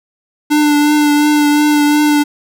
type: tone with vibrato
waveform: square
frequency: 296.2 Hz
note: D4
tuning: 15 cents sharp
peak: -9 dBFS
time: 0.5-2.24 s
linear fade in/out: 20 ms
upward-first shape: triangle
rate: 2.8 Hz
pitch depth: 24 cents each way
effects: none